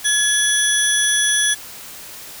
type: tone cluster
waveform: sine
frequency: 1700 / 3376 / 5920 / 9820 Hz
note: G#6 / G#7 / F#8 / D#9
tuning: +40 / +28 / 0 / -24 cents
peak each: -20 dBFS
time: 0.04-1.55 s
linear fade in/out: 20 ms
effects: white hiss -36 dBFS RMS until 2.4 s